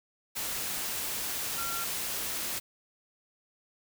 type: tone in noise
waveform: sine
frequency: 1373 Hz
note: F6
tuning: 30 cents flat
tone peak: -36 dBFS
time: 1.57-1.85 s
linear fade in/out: 20 ms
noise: white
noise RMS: -34 dBFS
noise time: 0.35-2.6 s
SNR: -5 dB
effects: none